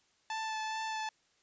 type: tone with vibrato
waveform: sawtooth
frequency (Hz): 877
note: A5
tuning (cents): -6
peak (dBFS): -31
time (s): 0.3-1.09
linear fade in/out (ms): 2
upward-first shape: sine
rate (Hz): 2.4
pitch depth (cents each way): 13
effects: white hiss -71 dBFS RMS until 1.42 s + resampled to 16000 Hz